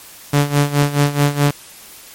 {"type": "tone with tremolo", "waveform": "sawtooth", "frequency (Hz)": 144.2, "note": "D3", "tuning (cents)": -31, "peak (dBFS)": -6, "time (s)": [0.33, 1.51], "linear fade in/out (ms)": 5, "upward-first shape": "sine", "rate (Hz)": 4.7, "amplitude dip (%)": 80, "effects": ["white hiss -39 dBFS RMS until 2.14 s", "MP3 64 kbps"]}